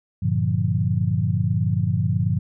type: chord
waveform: sine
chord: G minor seventh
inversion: none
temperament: equal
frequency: 98 / 116.54 / 146.83 / 174.61 Hz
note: G2 / Bb2 / D3 / F3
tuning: 0 / 0 / 0 / 0 cents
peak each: -23 / -23 / -25 / -25 dBFS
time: 0.22-2.39 s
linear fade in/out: 10 ms
effects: none